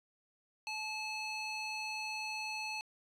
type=tone with band-pass filter; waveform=square; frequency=864 Hz; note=A5; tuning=32 cents flat; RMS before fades=-40 dBFS; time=0.67-2.81 s; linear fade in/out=0 ms; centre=3300 Hz; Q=1.6; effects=resampled to 32000 Hz